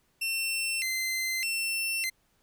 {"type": "tone with vibrato", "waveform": "sawtooth", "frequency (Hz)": 2364, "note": "D7", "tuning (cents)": 11, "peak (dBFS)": -25, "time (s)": [0.21, 2.1], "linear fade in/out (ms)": 10, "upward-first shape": "square", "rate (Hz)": 0.82, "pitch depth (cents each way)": 230, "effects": ["pink hiss -70 dBFS RMS until 2.42 s"]}